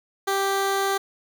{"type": "tone", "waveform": "15% pulse", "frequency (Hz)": 392, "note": "G4", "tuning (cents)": 0, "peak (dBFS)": -15, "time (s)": [0.27, 0.98], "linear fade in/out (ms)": 10, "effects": []}